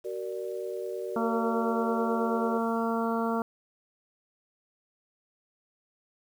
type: chord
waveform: sine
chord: Gb augmented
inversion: none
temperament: equal with one note detuned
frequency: 376.7 / 466.2 / 587.3 Hz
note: Gb4 / Bb4 / D5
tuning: +31 / 0 / 0 cents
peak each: -35 / -36 / -38 dBFS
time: 0.04-2.59 s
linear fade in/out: 20 ms
type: harmonic tone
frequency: 228.5 Hz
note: A#3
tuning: 34 cents flat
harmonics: 1 / 2 / 3 / 4 / 5 / 6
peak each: -29 / -32 / -34 / -35 / -36 / -37 dBFS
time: 1.16-3.42 s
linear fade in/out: 2 ms
effects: 9-bit